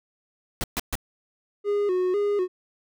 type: noise bursts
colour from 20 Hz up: pink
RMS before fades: -27 dBFS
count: 3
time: 0.61-0.954 s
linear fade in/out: 0 ms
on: 28 ms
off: 130 ms
type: tone with vibrato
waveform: triangle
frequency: 387.1 Hz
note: G4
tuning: 22 cents flat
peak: -19 dBFS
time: 1.64-2.48 s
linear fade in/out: 50 ms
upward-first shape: square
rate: 2 Hz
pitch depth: 98 cents each way
effects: none